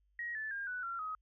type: tone with pitch steps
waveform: sine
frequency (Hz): 1893 / 1745.9 / 1610.3 / 1485.2 / 1369.8 / 1263.4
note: A#6 / A6 / G6 / F#6 / F6 / D#6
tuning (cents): +26 / -14 / +46 / +6 / -34 / +26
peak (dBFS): -37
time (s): 0.19-1.15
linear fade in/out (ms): 2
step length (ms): 160
effects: added 50 Hz sine -70 dBFS peak until 1.21 s